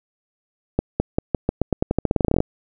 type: accelerating click train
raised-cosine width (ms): 2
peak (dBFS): -4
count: 21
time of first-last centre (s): 0.79-2.404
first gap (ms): 210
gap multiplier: 0.88
effects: none